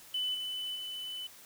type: tone with level steps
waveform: triangle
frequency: 3004 Hz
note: F#7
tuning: 26 cents sharp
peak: -28 / -33 / -36 dBFS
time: 0.14-1.27 s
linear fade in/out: 5 ms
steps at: 0.34 / 0.75 s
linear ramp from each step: 10 ms
effects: tanh soft clip ceiling -26 dBFS + white hiss -54 dBFS RMS until 1.45 s